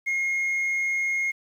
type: tone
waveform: sine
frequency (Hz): 2147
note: C7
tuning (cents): +44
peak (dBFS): -20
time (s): 0.06-1.32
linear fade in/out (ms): 20
effects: tanh soft clip ceiling -22 dBFS + 9-bit